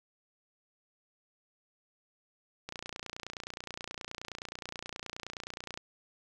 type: click train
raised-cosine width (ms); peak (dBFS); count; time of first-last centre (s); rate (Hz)
0.2; -22; 92; 2.69-5.775; 29.5
effects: none